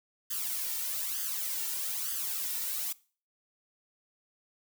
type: noise with flanger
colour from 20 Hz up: blue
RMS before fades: -34 dBFS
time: 0.3-2.93 s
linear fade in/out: 10 ms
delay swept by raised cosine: 0.62 to 2.22 ms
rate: 1.1 Hz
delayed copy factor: +0.75
effects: noise-tail reverb RT60 0.4 s tail -21 dB re dry